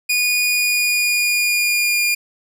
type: tone with pitch glide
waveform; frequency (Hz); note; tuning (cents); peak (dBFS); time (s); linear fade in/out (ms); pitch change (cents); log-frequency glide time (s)
sawtooth; 2456 to 2418; D#7 to D7; -23 to +50; -12; 0.09-2.15; 10; -27; 0.43-2.04
effects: none